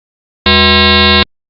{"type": "tone with frequency modulation", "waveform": "sine", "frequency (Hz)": 1906, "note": "A#6", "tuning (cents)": 38, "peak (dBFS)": -4, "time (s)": [0.46, 1.23], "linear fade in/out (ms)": 2, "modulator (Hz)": 284, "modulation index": 8, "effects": ["Opus 48 kbps"]}